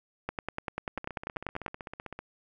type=two click trains; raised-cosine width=0.5 ms; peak=-17 / -24 dBFS; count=15 / 20; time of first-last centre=0.29-1.663 / 0.98-2.19 s; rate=10.2 / 15.7 Hz; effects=none